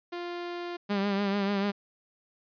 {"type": "tone", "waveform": "sawtooth", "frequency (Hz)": 349.2, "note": "F4", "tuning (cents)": 0, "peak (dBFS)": -30, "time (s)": [0.12, 0.77], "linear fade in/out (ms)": 10}
{"type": "tone with vibrato", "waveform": "sawtooth", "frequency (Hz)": 200, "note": "G3", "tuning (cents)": 35, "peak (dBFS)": -22, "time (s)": [0.89, 1.72], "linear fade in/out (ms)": 20, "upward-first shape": "triangle", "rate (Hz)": 6.8, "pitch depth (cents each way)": 52}
{"effects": ["resampled to 11025 Hz"]}